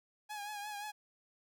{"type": "tone with vibrato", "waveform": "sawtooth", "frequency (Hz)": 830, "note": "G#5", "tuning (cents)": -1, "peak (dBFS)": -37, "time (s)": [0.29, 0.92], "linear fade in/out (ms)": 20, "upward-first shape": "triangle", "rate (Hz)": 5.7, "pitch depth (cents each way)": 54, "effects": []}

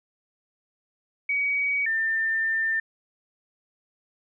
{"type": "tone pair in turn", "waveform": "sine", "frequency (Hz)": [2261, 1794.6], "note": ["C#7", "A6"], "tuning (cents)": [34, 34], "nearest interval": "major third", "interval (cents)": 400, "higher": "first", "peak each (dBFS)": -22, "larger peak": "neither", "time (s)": [[1.29, 1.86], [1.86, 2.8]], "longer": "second", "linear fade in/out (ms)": 5, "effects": []}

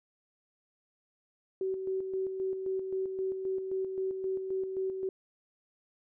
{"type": "tone with tremolo", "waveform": "sine", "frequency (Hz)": 380, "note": "F#4", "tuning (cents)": 46, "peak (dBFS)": -29, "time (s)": [1.61, 5.09], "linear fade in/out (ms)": 2, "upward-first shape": "square", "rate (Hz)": 3.8, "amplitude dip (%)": 45, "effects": []}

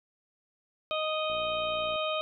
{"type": "harmonic tone", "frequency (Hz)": 622.3, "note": "D#5", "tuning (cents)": 0, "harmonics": [1, 2, 4, 5, 6], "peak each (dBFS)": [-31, -34, -37, -38, -39], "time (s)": [0.91, 2.21], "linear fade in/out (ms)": 0}
{"type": "click train", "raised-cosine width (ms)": 2, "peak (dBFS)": -36, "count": 40, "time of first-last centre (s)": [1.3, 1.958], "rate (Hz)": 59.3}
{"effects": []}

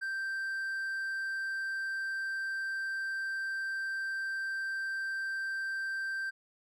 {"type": "tone", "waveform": "triangle", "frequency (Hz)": 1568, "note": "G6", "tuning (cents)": 0, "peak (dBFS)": -31, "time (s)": [0.01, 6.31], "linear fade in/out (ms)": 20, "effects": []}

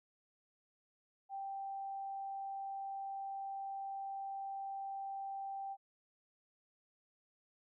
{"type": "tone", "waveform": "sine", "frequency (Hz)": 784, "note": "G5", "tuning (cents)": 0, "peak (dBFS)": -40, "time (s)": [1.29, 5.77], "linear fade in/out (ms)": 50, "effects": []}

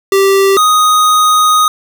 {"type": "tone pair in turn", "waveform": "square", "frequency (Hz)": [390.8, 1246.5], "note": ["G4", "D#6"], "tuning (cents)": [-5, 3], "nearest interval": "octave + minor sixth", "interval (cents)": 2008, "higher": "second", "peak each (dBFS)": -7, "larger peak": "neither", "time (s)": [[0.12, 0.57], [0.57, 1.68]], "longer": "second", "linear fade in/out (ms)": 2, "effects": []}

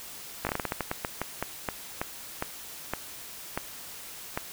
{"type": "slowing click train", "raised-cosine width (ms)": 0.5, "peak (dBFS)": -13, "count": 19, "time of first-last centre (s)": [0.45, 4.375], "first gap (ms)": 18, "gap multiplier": 1.25, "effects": ["white hiss -43 dBFS RMS until 4.52 s"]}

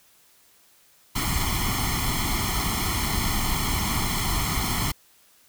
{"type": "noise with comb filter", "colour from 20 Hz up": "pink", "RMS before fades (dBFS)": -25, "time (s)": [1.15, 4.92], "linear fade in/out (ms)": 10, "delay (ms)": 0.94, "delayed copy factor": 0.9, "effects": ["white hiss -58 dBFS RMS until 5.48 s"]}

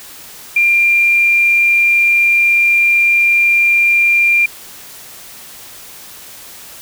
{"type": "tone", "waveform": "sine", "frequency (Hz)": 2388, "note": "D7", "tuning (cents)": 28, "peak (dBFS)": -8, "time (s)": [0.56, 4.46], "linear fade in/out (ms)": 5, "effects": ["white hiss -35 dBFS RMS until 6.81 s"]}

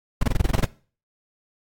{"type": "noise bursts", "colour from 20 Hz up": "brown", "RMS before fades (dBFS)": -17, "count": 10, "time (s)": [0.21, 0.647], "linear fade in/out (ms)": 5, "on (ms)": 23, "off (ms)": 23, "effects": ["noise-tail reverb RT60 0.4 s tail -20 dB re dry", "AAC 64 kbps"]}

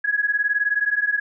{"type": "beating tone pair", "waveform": "sine", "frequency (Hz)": [1661.2, 1680.2], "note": ["G#6", "G#6"], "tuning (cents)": [0, 20], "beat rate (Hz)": 19, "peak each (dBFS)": [-22, -21], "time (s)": [0.04, 1.2], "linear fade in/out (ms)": 10, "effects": []}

